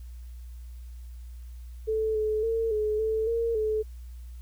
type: tone with pitch steps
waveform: sine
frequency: 438.2 / 430.6 / 452.9 / 426.5 / 439.8 / 461.3 / 432.2 Hz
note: A4 / A4 / A#4 / G#4 / A4 / A#4 / A4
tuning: -7 / -37 / -50 / +46 / -1 / -18 / -31 cents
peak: -24 dBFS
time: 1.87-3.83 s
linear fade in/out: 20 ms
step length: 280 ms
effects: added 60 Hz sine -39 dBFS peak until 4.41 s + white hiss -63 dBFS RMS until 4.41 s